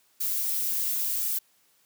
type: noise with flanger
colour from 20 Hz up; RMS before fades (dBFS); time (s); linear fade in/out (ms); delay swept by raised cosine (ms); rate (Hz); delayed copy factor
violet; -28; 0.2-1.39; 10; 1.9 to 4.8; 0.94; -0.7
effects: white hiss -65 dBFS RMS until 1.85 s + high-pass 100 Hz 12 dB/octave